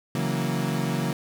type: chord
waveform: 35% pulse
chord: F# dominant seventh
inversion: second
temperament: equal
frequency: 138.59 / 164.81 / 185 / 233.1 Hz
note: C#3 / E3 / F#3 / A#3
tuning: 0 / 0 / 0 / 0 cents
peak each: -27 / -28 / -29 / -29 dBFS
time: 0.15-1.13 s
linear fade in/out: 2 ms
effects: none